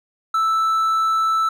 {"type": "tone", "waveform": "triangle", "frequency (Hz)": 1318.5, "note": "E6", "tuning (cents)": 0, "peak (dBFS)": -14, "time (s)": [0.34, 1.49], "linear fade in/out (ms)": 5, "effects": []}